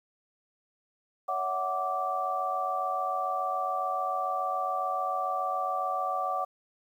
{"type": "tone cluster", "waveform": "sine", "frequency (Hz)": [562, 657, 744, 1168], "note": ["C#5", "E5", "F#5", "D6"], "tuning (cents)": [24, -6, 9, -10], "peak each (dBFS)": [-37, -38, -31, -31], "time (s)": [1.28, 6.45], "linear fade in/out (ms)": 10, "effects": ["10-bit"]}